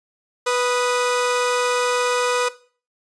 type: tone pair together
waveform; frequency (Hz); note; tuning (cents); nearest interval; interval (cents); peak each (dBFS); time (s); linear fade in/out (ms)
sawtooth; 492.7 / 1240.3; B4 / D#6; -4 / -6; octave + major third; 1598; -15 / -21; 0.46-2.49; 10
effects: noise-tail reverb RT60 0.4 s tail -17 dB re dry + resampled to 22050 Hz